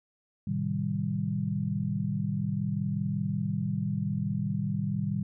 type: chord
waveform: sine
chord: A half-diminished seventh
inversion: none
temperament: equal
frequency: 110 / 130.81 / 155.56 / 196 Hz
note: A2 / C3 / Eb3 / G3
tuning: 0 / 0 / 0 / 0 cents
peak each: -34 / -36 / -32 / -31 dBFS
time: 0.47-5.23 s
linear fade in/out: 5 ms
effects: none